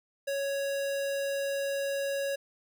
square tone, 555 Hz, C#5, 2 cents sharp, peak -30 dBFS, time 0.27-2.36 s, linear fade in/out 10 ms, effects none

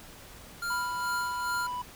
square tone with tremolo, 1397 Hz, F6, in tune, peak -30 dBFS, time 0.62-1.67 s, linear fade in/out 5 ms, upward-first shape sine, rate 2.4 Hz, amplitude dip 60%
triangle tone, 987.8 Hz, B5, in tune, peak -30 dBFS, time 0.7-1.82 s, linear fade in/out 5 ms
effects pink hiss -49 dBFS RMS until 1.95 s

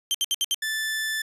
sawtooth tone bursts, 3136 Hz, G7, in tune, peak -18 dBFS, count 5, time 0.11-0.544 s, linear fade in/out 0 ms, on 34 ms, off 66 ms
sawtooth tone, 1756 Hz, A6, 4 cents flat, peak -22 dBFS, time 0.62-1.22 s, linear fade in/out 5 ms
effects resampled to 32000 Hz

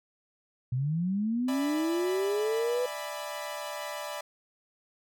sine linear sweep, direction up, 120.1 to 504 Hz, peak -26 dBFS, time 0.72-2.86 s, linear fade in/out 5 ms
sawtooth chord, E dominant seventh, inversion third, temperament equal with one note detuned, 591.4 / 659.3 / 830.6 / 987.8 Hz, D5 / E5 / G#5 / B5, +12 / 0 / 0 / 0 cents, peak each -34 / -39 / -40 / -37 dBFS, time 1.48-4.21 s, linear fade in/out 5 ms
effects none

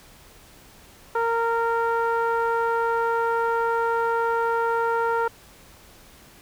sawtooth tone with low-pass filter, 461.8 Hz, A#4, 16 cents flat, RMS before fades -23 dBFS, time 1.15-5.28 s, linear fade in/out 5 ms, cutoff 1200 Hz, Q 5.3, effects pink hiss -50 dBFS RMS until 6.41 s

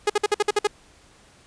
sawtooth tone bursts, 415.8 Hz, G#4, 2 cents sharp, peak -13 dBFS, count 8, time 0.07-0.672 s, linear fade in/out 5 ms, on 28 ms, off 54 ms, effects pink hiss -54 dBFS RMS until 1.46 s + resampled to 22050 Hz

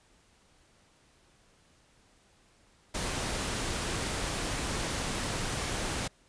pink noise, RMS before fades -33 dBFS, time 2.94-6.08 s, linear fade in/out 10 ms, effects pink hiss -64 dBFS RMS until 6.28 s + resampled to 22050 Hz

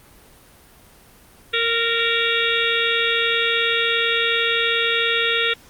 harmonic tone with a mistuned harmonic, 462.8 Hz, A#4, 13 cents flat, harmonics 1 / 3 / 4 / 5 / 6 / 7 / 8, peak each -25 / -25 / -25 / -25 / -25 / -25 / -25 dBFS, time 1.53-5.54 s, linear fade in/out 10 ms, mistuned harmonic 7, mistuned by +58 cents, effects pink hiss -49 dBFS RMS until 5.69 s + Opus 32 kbps

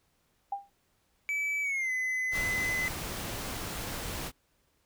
sine tone with exponential decay, 799 Hz, G5, 33 cents sharp, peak -27 dBFS, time 0.52-0.7 s, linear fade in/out 5 ms, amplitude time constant 37 ms
triangle tone with pitch glide, 2300 to 2026 Hz, D7 to B6, -37 to +44 cents, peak -27 dBFS, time 1.29-2.88 s, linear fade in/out 0 ms, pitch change -219 cents, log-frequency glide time 1.62-1.91 s
pink noise, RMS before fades -37 dBFS, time 2.31-4.32 s, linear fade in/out 50 ms
effects pink hiss -72 dBFS RMS until 4.85 s

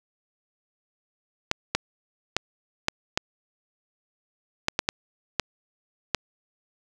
clicks, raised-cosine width 0.2 ms, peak -4 dBFS, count 10, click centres 1.514 / 1.75 / 2.366 / 2.884 / 3.175 / 4.684 / 4.791 / 4.889 / 5.397 / 6.147 s, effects none

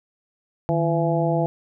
harmonic tone with a mistuned harmonic, 168.2 Hz, E3, 35 cents sharp, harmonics 1 / 2 / 3 / 4 / 5, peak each -22 / -26 / -26 / -24 / -29 dBFS, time 0.69-1.46 s, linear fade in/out 0 ms, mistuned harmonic 1, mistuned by -130 cents, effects none

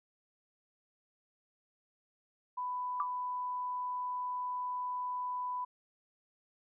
sine tone, 995 Hz, B5, 13 cents sharp, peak -34 dBFS, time 2.57-5.65 s, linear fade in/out 10 ms
sine tone with exponential decay, 1164 Hz, D6, 16 cents flat, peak -26 dBFS, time 3-3.1 s, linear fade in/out 1 ms, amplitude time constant 20 ms
effects none

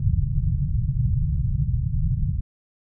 white low-pass noise, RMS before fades -22 dBFS, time 0-2.41 s, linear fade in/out 5 ms, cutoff 150 Hz, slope 48 dB/octave, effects none

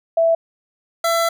sine / 25% pulse tone pair in turn, 661 / 670.2 Hz, E5 / E5, +5 / +29 cents, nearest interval unison, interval 24 cents, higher second, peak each -12 dBFS, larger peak neither, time 0.17-0.35 / 1.04-1.29 s, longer second, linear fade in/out 5 ms, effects none

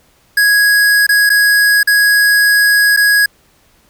square tone with dropouts, 1661.2 Hz, G#6, in tune, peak -8 dBFS, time 0.37-3.26 s, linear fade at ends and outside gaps 5 ms, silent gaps 1.067-1.09 / 1.294-1.3 / 1.831-1.873 / 2.965-2.972 s, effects pink hiss -52 dBFS RMS until 3.89 s

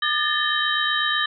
sine tone cluster, 1209 / 1730 / 1798 / 3103 / 3817 Hz, D6 / A6 / A6 / G7 / A#7, +50 / -30 / +37 / -18 / +40 cents, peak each -26 dBFS, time 0.02-1.26 s, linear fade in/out 5 ms, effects none

